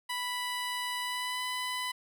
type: tone with pitch glide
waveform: 15% pulse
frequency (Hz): 987.8 to 1001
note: B5 to B5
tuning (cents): 0 to +23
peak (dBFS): -26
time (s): 0.09-1.92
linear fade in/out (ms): 10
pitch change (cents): +23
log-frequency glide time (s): 1-1.42
effects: none